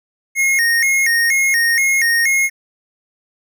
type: tone with vibrato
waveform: square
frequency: 2000 Hz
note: B6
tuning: 21 cents sharp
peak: -13 dBFS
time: 0.35-2.5 s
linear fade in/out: 50 ms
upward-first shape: square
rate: 2.1 Hz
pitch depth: 130 cents each way
effects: none